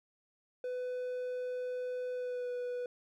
triangle tone with pitch glide, 500 to 492.3 Hz, B4 to B4, +21 to -6 cents, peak -33 dBFS, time 0.64-2.86 s, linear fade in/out 2 ms, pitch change -27 cents, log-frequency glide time 2.13-2.5 s, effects none

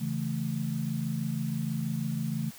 sine chord, A major, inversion first, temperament equal, 138.59 / 164.81 / 220 Hz, C#3 / E3 / A3, 0 / 0 / 0 cents, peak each -33 dBFS, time 0-2.51 s, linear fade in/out 20 ms, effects white hiss -49 dBFS RMS until 2.58 s

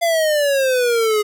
square exponential sweep, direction down, 689 to 415.3 Hz, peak -15 dBFS, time 0.01-1.23 s, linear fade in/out 20 ms, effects none

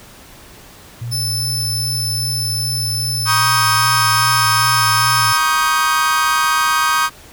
sine tone with vibrato, 115.3 Hz, A#2, 19 cents flat, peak -22 dBFS, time 1.01-5.33 s, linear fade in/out 10 ms, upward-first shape sine, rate 2.5 Hz, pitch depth 62 cents each way
sawtooth tone, 5274 Hz, E8, in tune, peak -16 dBFS, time 1.11-5.38 s, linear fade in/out 20 ms
40% pulse chord, Eb dominant seventh, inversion second, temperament equal with one note detuned, 955.2 / 1108.7 / 1244.5 / 1568 Hz, Bb5 / Db6 / Eb6 / G6, +42 / 0 / 0 / 0 cents, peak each -21 / -19 / -16 / -18 dBFS, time 3.25-7.1 s, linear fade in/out 50 ms
effects pink hiss -41 dBFS RMS until 7.32 s

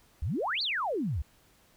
sine exponential two-way sweep, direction up then down, 61.74 to 4755 to 61.74 Hz, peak -28 dBFS, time 0.22-1.22 s, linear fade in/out 5 ms, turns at 0.62 s, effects pink hiss -63 dBFS RMS until 1.76 s

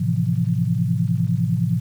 sine chord, F major seventh, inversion first, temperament equal, 110 / 130.81 / 164.81 / 174.61 Hz, A2 / C3 / E3 / F3, 0 / 0 / 0 / 0 cents, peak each -23 dBFS, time 0-1.8 s, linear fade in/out 10 ms, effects 8-bit

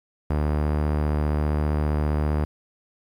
sawtooth tone with low-pass filter, 75.1 Hz, D2, 39 cents sharp, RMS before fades -23 dBFS, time 0.3-2.45 s, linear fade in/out 5 ms, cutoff 1400 Hz, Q 0.67, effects 9-bit

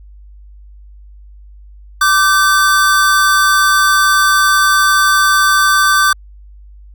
square tone pair together, 1174.7 / 1537 Hz, D6 / G6, 0 / -35 cents, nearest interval perfect fourth, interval 465 cents, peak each -12 dBFS, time 2.01-6.13 s, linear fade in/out 5 ms, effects added 50 Hz sine -35 dBFS peak until 6.94 s

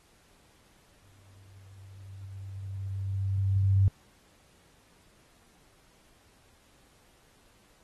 sine tone with exponential growth, 97.2 Hz, G2, 14 cents flat, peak -18 dBFS, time 1.02-3.88 s, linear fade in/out 0 ms, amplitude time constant 620 ms, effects pink hiss -63 dBFS RMS until 7.83 s + AAC 32 kbps

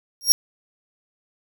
sawtooth tone with exponential growth, 5588 Hz, F8, in tune, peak -4 dBFS, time 0.21-0.32 s, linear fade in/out 0 ms, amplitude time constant 23 ms, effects none

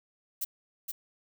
violet noise with echo, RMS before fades -32 dBFS, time 0.41-0.45 s, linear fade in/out 10 ms, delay 470 ms, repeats 1, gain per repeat -4 dB, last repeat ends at 0.92 s, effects none

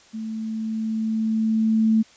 sine tone with level ramp, 220.8 Hz, A3, 6 cents sharp, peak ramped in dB -28 to -14 dBFS, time 0.13-2.03 s, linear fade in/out 20 ms, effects white hiss -52 dBFS RMS until 2.16 s + resampled to 16000 Hz

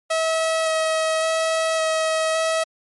sawtooth tone with vibrato, 642 Hz, E5, 46 cents flat, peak -15 dBFS, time 0.1-2.64 s, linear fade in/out 10 ms, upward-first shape square, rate 0.89 Hz, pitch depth 9 cents each way, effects MP3 48 kbps

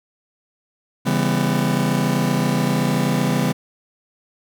40% pulse chord, C# half-diminished seventh, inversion none, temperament just, 138.59 / 166.31 / 199.57 / 249.5 Hz, C#3 / E3 / G3 / B3, 0 / +16 / +31 / +18 cents, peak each -22 dBFS, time 1.05-3.53 s, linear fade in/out 20 ms, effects none

